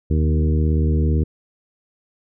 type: harmonic tone with a mistuned harmonic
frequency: 77.78 Hz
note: D#2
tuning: in tune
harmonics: 1 / 2 / 3 / 4 / 5 / 6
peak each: -16 / -22 / -26 / -28 / -30 / -32 dBFS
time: 0.1-1.24 s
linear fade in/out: 10 ms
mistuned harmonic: 2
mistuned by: -19 cents
effects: none